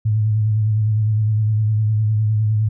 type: tone with vibrato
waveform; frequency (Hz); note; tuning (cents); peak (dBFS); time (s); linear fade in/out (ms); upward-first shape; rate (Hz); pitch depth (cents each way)
sine; 107.8; A2; -35; -14; 0.05-2.69; 10; sine; 9.8; 39
effects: none